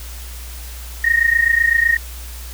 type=tone pair together; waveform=sine; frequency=1846 / 1873.9 Hz; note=A#6 / A#6; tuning=-17 / +9 cents; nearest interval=unison; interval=26 cents; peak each=-15 dBFS; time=1.04-1.97 s; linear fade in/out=5 ms; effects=added 60 Hz sine -30 dBFS peak until 2.53 s + white hiss -37 dBFS RMS until 2.53 s